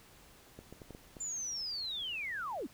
clicks, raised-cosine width 2 ms, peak -34 dBFS, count 6, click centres 0.59 / 0.726 / 0.818 / 0.907 / 0.949 / 1.168 s
sine linear sweep, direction down, 7220 to 203.4 Hz, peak -36 dBFS, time 1.2-2.67 s, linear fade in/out 10 ms
effects pink hiss -59 dBFS RMS until 2.73 s

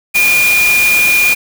sine tone in noise, 2425 Hz, D#7, 45 cents flat, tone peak -8 dBFS, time 0.14-1.35 s, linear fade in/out 20 ms, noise white, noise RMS -17 dBFS, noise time 0.14-1.35 s, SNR +6 dB, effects none

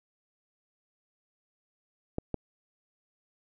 clicks, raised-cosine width 2 ms, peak -17 dBFS, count 2, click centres 2.184 / 2.343 s, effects none

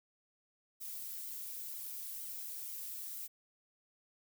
violet noise with flanger, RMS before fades -44 dBFS, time 0.8-3.28 s, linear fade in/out 20 ms, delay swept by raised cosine 1.1 to 3.7 ms, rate 2.1 Hz, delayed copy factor -0.65, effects none

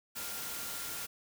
sine tone in noise, 1396.9 Hz, F6, in tune, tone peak -50 dBFS, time 0.15-1.07 s, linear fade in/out 20 ms, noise white, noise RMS -40 dBFS, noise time 0.15-1.07 s, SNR -13 dB, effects none

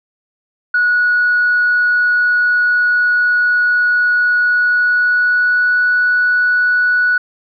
sine tone with pitch glide, 1462 to 1473.9 Hz, F#6 to F#6, -21 to -7 cents, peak -9 dBFS, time 0.74-7.18 s, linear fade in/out 5 ms, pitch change +14 cents, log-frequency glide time 4.51-5.81 s, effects tanh soft clip ceiling -6 dBFS

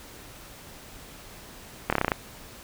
slowing click train, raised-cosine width 0.5 ms, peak -7 dBFS, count 8, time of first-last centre 1.9-2.118 s, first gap 26 ms, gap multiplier 1.06, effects pink hiss -46 dBFS RMS until 2.63 s

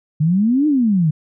sine exponential two-way sweep, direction up then down, 146.83 to 311.1 to 146.83 Hz, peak -12 dBFS, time 0.2-1.11 s, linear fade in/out 10 ms, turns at 0.67 s, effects none

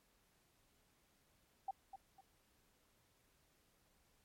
sine tone with echo, 777 Hz, G5, 16 cents flat, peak -38 dBFS, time 1.68-1.71 s, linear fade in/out 5 ms, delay 250 ms, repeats 2, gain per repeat -10 dB, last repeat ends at 2.21 s, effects pink hiss -75 dBFS RMS until 4.24 s + MP3 64 kbps

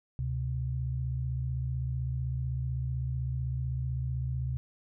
sine tone pair together, 71.9 / 127.7 Hz, D2 / C3, -36 / -42 cents, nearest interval minor seventh, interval 994 cents, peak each -34 / -31 dBFS, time 0.19-4.57 s, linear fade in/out 0 ms, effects none

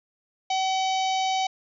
harmonic tone with a mistuned harmonic, 760 Hz, F#5, 46 cents sharp, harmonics 1 / 3 / 4 / 5 / 6 / 7 / 8 / 9, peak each -23 / -34 / -34 / -35 / -40 / -43 / -39 / -46 dBFS, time 0.5-1.47 s, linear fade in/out 5 ms, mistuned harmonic 8, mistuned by -36 cents, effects none

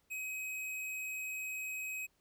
square tone, 2534 Hz, D#7, 31 cents sharp, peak -39 dBFS, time 0.1-2.07 s, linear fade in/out 20 ms, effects pink hiss -75 dBFS RMS until 2.2 s

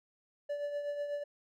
triangle tone with tremolo, 580 Hz, D5, 22 cents flat, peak -30 dBFS, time 0.49-1.24 s, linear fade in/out 10 ms, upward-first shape triangle, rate 8.1 Hz, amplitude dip 55%, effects none

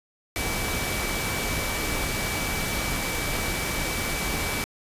sine tone in noise, 2300 Hz, D7, 37 cents flat, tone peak -33 dBFS, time 0.36-4.64 s, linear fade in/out 0 ms, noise pink, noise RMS -28 dBFS, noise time 0.36-4.64 s, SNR -8 dB, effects resampled to 32000 Hz

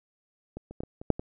clicks, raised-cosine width 2 ms, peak -24 / -29 / -20 / -24 / -27 / -7 / -21 dBFS, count 7, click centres 0.57 / 0.71 / 0.805 / 0.835 / 1.015 / 1.103 / 1.195 s, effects none

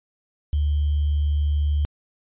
sine tone with sample-and-hold, 73.42 Hz, D2, in tune, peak -18 dBFS, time 0.53-1.85 s, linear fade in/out 0 ms, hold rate 3150 Hz, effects resampled to 8000 Hz

